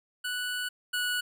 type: tone pair in turn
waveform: 25% pulse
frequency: 1480 / 1470.6 Hz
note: F#6 / F#6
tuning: 0 / -11 cents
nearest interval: unison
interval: 11 cents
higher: first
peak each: -27 / -24 dBFS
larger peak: second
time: 0.24-0.69 / 0.93-1.21 s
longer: first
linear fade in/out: 10 ms
effects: none